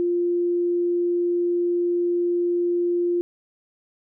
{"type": "tone", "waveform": "sine", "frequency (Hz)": 349.2, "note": "F4", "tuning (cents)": 0, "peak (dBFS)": -19, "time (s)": [0, 3.21], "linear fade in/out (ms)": 0, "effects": []}